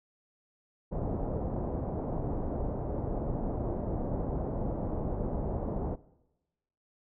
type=low-pass noise; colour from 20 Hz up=pink; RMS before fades=-33 dBFS; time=0.91-5.96 s; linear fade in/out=20 ms; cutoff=750 Hz; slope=24 dB/octave; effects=noise-tail reverb RT60 1.0 s tail -20 dB re dry